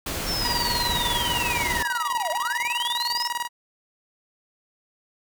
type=noise; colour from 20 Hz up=pink; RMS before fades=-29 dBFS; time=0.06-1.83 s; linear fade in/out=5 ms
type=linear two-way sweep; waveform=triangle; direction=down then up; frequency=5490 to 589 to 5490 Hz; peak=-25 dBFS; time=0.25-3.3 s; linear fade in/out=50 ms; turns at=2.31 s
type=tone with tremolo; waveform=sawtooth; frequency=958 Hz; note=A#5; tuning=47 cents sharp; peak=-20 dBFS; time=0.4-3.49 s; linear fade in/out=50 ms; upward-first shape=square; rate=20 Hz; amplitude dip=75%
effects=none

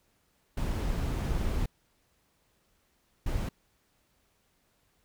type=noise bursts at uneven times; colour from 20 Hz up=brown; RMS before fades=-30 dBFS; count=2; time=0.57-1.66 / 3.26-3.49 s; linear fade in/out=5 ms; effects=pink hiss -71 dBFS RMS until 5.04 s

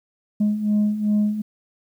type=beating tone pair; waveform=sine; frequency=207.7 / 210.3 Hz; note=G#3 / G#3; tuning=0 / +22 cents; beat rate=2.6 Hz; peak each=-22 / -17 dBFS; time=0.4-1.42 s; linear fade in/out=10 ms; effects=tanh soft clip ceiling -14 dBFS + 9-bit

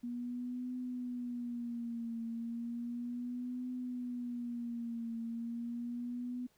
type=tone with vibrato; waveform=sine; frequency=240 Hz; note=B3; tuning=49 cents flat; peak=-37 dBFS; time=0.03-6.47 s; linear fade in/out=10 ms; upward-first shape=triangle; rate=0.34 Hz; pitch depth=82 cents each way; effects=pink hiss -72 dBFS RMS until 6.57 s

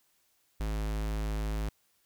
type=tone; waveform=square; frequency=53 Hz; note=G#1; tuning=36 cents sharp; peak=-31 dBFS; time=0.6-1.69 s; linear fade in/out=5 ms; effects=white hiss -71 dBFS RMS until 2.05 s

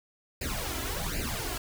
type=noise with flanger; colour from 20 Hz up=pink; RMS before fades=-33 dBFS; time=0.41-1.58 s; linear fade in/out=5 ms; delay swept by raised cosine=0.42 to 3.02 ms; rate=1.3 Hz; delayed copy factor=+0.9; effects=none

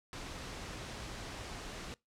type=noise; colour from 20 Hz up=pink; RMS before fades=-44 dBFS; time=0.13-1.94 s; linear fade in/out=0 ms; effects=noise-tail reverb RT60 0.2 s tail -23 dB re dry + low-pass 7000 Hz 12 dB/octave

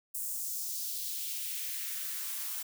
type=noise with high-pass filter sweep; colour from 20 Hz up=blue; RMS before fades=-37 dBFS; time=0.14-2.63 s; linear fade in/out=10 ms; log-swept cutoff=8800 to 860 Hz; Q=1.5; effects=none

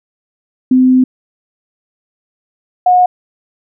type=tone pair in turn; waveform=sine; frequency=256.4 / 725.2 Hz; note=C4 / F#5; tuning=-35 / -35 cents; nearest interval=octave + tritone; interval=1800 cents; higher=second; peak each=-5 dBFS; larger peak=neither; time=0.71-1.04 / 2.86-3.06 s; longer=first; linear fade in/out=5 ms; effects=none

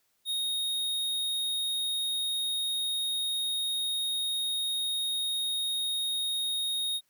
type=tone; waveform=square; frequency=3729 Hz; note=A#7; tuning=in tune; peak=-29 dBFS; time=0.25-7.01 s; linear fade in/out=50 ms; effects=white hiss -73 dBFS RMS until 7.09 s

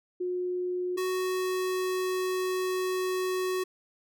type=tone pair in turn; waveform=sine / square; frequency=360.9 / 370.4 Hz; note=F#4 / F#4; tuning=-43 / +2 cents; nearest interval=unison; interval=45 cents; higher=second; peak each=-28 dBFS; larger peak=neither; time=0.2-0.97 / 0.97-3.64 s; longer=second; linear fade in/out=10 ms; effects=none

